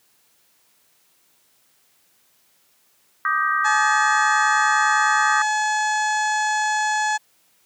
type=chord; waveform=sine; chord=Eb major seventh; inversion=third; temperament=equal with one note detuned; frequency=1174.7 / 1244.5 / 1568 / 1889.6 Hz; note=D6 / Eb6 / G6 / Bb6; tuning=0 / 0 / 0 / +23 cents; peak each=-24 / -22 / -23 / -26 dBFS; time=3.25-5.42 s; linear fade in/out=2 ms
type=harmonic tone; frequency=853 Hz; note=G#5; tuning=46 cents sharp; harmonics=1 / 2 / 3 / 4 / 5 / 6 / 7 / 8 / 9 / 10; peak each=-21 / -23 / -36 / -36 / -37 / -42 / -37 / -33 / -41 / -46 dBFS; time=3.64-7.18 s; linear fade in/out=20 ms
effects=white hiss -61 dBFS RMS until 7.65 s + high-pass 100 Hz 12 dB/octave